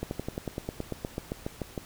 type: slowing click train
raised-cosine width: 2 ms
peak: -18 dBFS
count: 16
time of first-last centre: 0.03-1.778 s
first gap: 81 ms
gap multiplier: 1.05
effects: pink hiss -49 dBFS RMS until 1.85 s